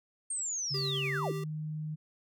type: linear sweep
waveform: sine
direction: down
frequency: 8680 to 266.1 Hz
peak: -32 dBFS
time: 0.3-1.32 s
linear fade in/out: 5 ms
type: tone with pitch glide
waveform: sine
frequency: 141.3 to 154.09 Hz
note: C#3 to D#3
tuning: +34 to -16 cents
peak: -34 dBFS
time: 0.7-1.96 s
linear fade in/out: 20 ms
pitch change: +150 cents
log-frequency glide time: 1.12-1.26 s
type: tone with tremolo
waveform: square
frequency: 392 Hz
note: G4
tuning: in tune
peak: -37 dBFS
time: 0.74-1.44 s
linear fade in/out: 5 ms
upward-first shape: sine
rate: 10 Hz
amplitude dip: 25%
effects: none